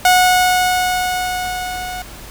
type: tone with level ramp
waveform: sawtooth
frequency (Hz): 731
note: F#5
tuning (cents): -21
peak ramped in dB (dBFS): -4 to -21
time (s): 0.05-2.02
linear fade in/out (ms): 2
effects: added 50 Hz sine -36 dBFS peak until 2.3 s + pink hiss -36 dBFS RMS until 2.3 s